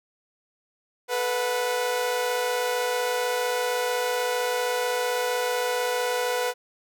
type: tone cluster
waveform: sawtooth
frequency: 438.4 / 494.1 / 728 Hz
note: A4 / B4 / F#5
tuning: -6 / +1 / -28 cents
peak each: -30 / -21 / -28 dBFS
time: 1.08-6.54 s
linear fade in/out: 50 ms
effects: none